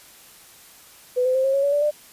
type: tone with pitch steps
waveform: sine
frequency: 499.1 / 511.9 / 525.1 / 538.6 / 552.5 / 566.7 / 581.3 / 596.3 Hz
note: B4 / C5 / C5 / C#5 / C#5 / C#5 / D5 / D5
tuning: +18 / -38 / +6 / -50 / -6 / +38 / -18 / +26 cents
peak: -17 dBFS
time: 1.16-1.912 s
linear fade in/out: 20 ms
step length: 94 ms
effects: white hiss -48 dBFS RMS until 2.12 s + resampled to 32000 Hz